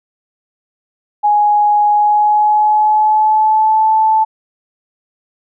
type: tone with pitch glide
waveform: sine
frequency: 833 to 874.9 Hz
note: G#5 to A5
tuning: +5 to -10 cents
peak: -8 dBFS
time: 1.23-4.25 s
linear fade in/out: 20 ms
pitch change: +85 cents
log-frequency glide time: 1.92-3.89 s
effects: none